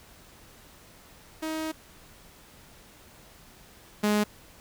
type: tone pair in turn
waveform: sawtooth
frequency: 316.1 / 209.2 Hz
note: D#4 / G#3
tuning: +27 / +13 cents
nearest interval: perfect fifth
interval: 714 cents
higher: first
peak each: -26 / -18 dBFS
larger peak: second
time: 1.42-1.72 / 4.03-4.24 s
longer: first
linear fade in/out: 10 ms
effects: pink hiss -53 dBFS RMS until 4.6 s